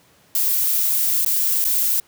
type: noise with dropouts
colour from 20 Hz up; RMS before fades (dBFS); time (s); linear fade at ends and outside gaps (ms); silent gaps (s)
violet; -19; 0.35-2; 2; 1.249-1.261 / 1.643-1.65
effects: pink hiss -55 dBFS RMS until 2.07 s + high-pass 100 Hz 12 dB/octave